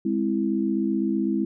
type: chord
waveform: sine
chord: Ab augmented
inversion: none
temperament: equal with one note detuned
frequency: 206 / 261.6 / 329.6 Hz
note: Ab3 / C4 / E4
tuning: -14 / 0 / 0 cents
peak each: -25 / -27 / -25 dBFS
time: 0.05-1.45 s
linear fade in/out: 5 ms
effects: none